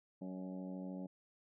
harmonic tone with a mistuned harmonic, 93.2 Hz, F#2, 13 cents sharp, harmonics 2 / 3 / 4 / 5 / 6 / 7 / 8 / 9, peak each -44 / -47 / -58 / -60 / -53 / -59 / -65 / -62 dBFS, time 0.21-1.07 s, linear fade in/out 10 ms, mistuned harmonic 7, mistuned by -38 cents, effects none

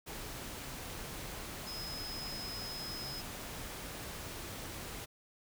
sine tone in noise, 5100 Hz, D#8, 42 cents sharp, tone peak -42 dBFS, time 1.66-3.22 s, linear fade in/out 20 ms, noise pink, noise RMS -44 dBFS, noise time 0.06-5.06 s, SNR -1 dB, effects none

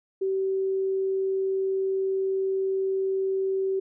sine tone, 384.1 Hz, G4, 35 cents flat, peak -23 dBFS, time 0.21-3.8 s, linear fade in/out 10 ms, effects none

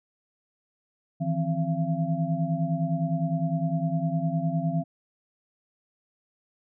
sine tone cluster, 156.8 / 166.6 / 262.8 / 679 Hz, D#3 / E3 / C4 / F5, +14 / +19 / +8 / -49 cents, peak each -28 / -27 / -33 / -33 dBFS, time 1.2-4.84 s, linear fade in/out 20 ms, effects none

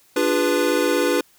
square chord, D diminished seventh, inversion none, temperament equal with one note detuned, 293.7 / 349.2 / 406.3 / 493.9 Hz, D4 / F4 / Ab4 / Cb5, 0 / 0 / -38 / 0 cents, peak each -24 / -24 / -25 / -22 dBFS, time 0.16-1.21 s, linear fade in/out 5 ms, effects white hiss -56 dBFS RMS until 1.38 s

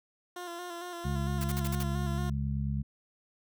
15% pulse tone with vibrato, 349.2 Hz, F4, in tune, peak -32 dBFS, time 0.36-2.3 s, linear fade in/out 5 ms, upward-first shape square, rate 4.4 Hz, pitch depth 33 cents each way
harmonic tone, 69.3 Hz, C#2, in tune, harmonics 1 / 2 / 3, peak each -33 / -32 / -36 dBFS, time 1.04-2.83 s, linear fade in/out 20 ms
white noise bursts, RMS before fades -39 dBFS, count 6, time 1.41-1.83 s, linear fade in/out 2 ms, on 30 ms, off 48 ms
effects none

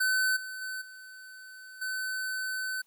square tone with level steps, 1519 Hz, F#6, 45 cents sharp, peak -25 / -38 / -35 / -46 / -32 dBFS, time 0-2.82 s, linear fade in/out 10 ms, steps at 0.36 / 0.61 / 0.81 / 1.81 s, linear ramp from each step 10 ms, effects white hiss -70 dBFS RMS until 2.86 s + high-pass 150 Hz 12 dB/octave

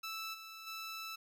15% pulse tone with level steps, 1318.5 Hz, E6, in tune, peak -34 / -42 / -36 dBFS, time 0.03-1.16 s, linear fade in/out 10 ms, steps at 0.33 / 0.66 s, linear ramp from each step 20 ms, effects none

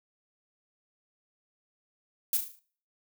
violet noise with echo, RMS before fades -26 dBFS, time 2.33-2.37 s, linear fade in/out 2 ms, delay 37 ms, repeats 6, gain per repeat -6 dB, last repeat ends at 2.592 s, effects noise-tail reverb RT60 0.5 s tail -22 dB re dry

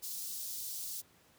white high-pass noise, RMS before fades -41 dBFS, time 0.02-1.02 s, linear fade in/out 20 ms, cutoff 4200 Hz, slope 24 dB/octave, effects pink hiss -65 dBFS RMS until 1.38 s + high-pass 80 Hz 12 dB/octave

